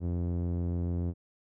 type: tone with low-pass filter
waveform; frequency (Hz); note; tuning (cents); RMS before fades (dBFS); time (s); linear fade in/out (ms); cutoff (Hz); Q
sawtooth; 86.9; F2; -8; -31; 0-1.14; 50; 360; 0.79
effects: none